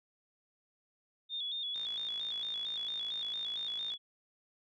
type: tone with vibrato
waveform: sine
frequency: 3510 Hz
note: A7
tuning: 5 cents flat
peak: -35 dBFS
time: 1.29-3.98 s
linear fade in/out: 50 ms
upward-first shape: square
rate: 4.4 Hz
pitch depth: 62 cents each way
type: click train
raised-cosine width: 0.2 ms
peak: -34 dBFS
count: 121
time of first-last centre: 1.76-3.938 s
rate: 55.1 Hz
effects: none

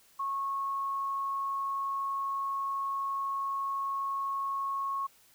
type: tone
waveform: sine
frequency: 1097 Hz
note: C#6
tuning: 18 cents flat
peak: -30 dBFS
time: 0.19-5.07 s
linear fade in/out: 10 ms
effects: white hiss -62 dBFS RMS until 5.34 s

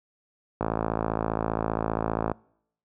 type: click train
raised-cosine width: 1 ms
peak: -11 dBFS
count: 95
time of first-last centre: 0.61-2.316 s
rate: 55.1 Hz
effects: noise-tail reverb RT60 0.7 s tail -26 dB re dry + high-pass 60 Hz 12 dB/octave

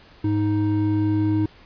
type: tone pair together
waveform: triangle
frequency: 104.28 / 312.5 Hz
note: G#2 / D#4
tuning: +8 / +8 cents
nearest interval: octave + perfect fifth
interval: 1900 cents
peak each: -20 / -18 dBFS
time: 0.24-1.46 s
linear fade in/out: 5 ms
effects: pink hiss -50 dBFS RMS until 1.65 s + resampled to 11025 Hz

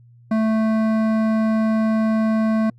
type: tone with hard clipping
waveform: triangle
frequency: 220 Hz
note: A3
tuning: in tune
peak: -18 dBFS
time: 0.31-2.7 s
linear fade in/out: 5 ms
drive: 17 dB
effects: added 119 Hz sine -46 dBFS peak until 2.78 s + Opus 48 kbps

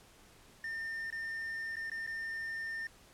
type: tone with dropouts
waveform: triangle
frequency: 1808 Hz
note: A6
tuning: 47 cents sharp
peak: -35 dBFS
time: 0.64-2.87 s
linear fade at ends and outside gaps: 2 ms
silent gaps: 1.103-1.125 / 1.757-1.767 / 1.899-1.916 / 2.065-2.074 s
effects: pink hiss -60 dBFS RMS until 3.13 s + low-pass 12000 Hz 12 dB/octave

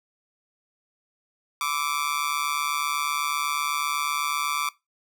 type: tone with amplitude modulation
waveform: sawtooth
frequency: 1166 Hz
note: D6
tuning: 13 cents flat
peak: -17 dBFS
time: 1.61-4.69 s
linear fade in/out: 2 ms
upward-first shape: sine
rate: 148 Hz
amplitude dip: 90%
effects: noise-tail reverb RT60 0.2 s tail -19 dB re dry

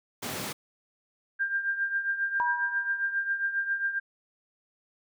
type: high-pass noise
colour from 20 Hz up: pink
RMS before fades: -35 dBFS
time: 0.22-0.53 s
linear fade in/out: 10 ms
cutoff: 120 Hz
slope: 24 dB/octave
type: tone with tremolo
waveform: sine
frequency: 1594 Hz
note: G6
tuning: 28 cents sharp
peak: -23 dBFS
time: 1.39-4 s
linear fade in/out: 20 ms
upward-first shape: triangle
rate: 7.4 Hz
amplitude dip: 75%
type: tone with exponential decay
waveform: sine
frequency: 964 Hz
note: B5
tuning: 42 cents flat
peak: -23 dBFS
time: 2.4-3.19 s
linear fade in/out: 0 ms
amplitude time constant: 170 ms
effects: none

